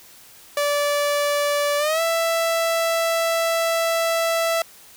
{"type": "tone with pitch glide", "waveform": "sawtooth", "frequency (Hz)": [580, 662.4], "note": ["D5", "E5"], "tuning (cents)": [-22, 8], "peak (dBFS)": -15, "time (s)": [0.57, 4.62], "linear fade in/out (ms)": 2, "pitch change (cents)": 230, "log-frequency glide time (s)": [1.78, 2.01], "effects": ["white hiss -47 dBFS RMS until 4.96 s"]}